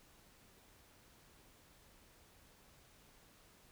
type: silence
effects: pink hiss -65 dBFS RMS until 3.71 s